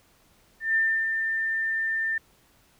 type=tone with ADSR envelope; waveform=sine; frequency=1794 Hz; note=A6; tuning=33 cents sharp; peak=-19 dBFS; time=0.6-2.18 s; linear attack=150 ms; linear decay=310 ms; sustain=-5 dB; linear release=4 ms; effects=pink hiss -61 dBFS RMS until 2.79 s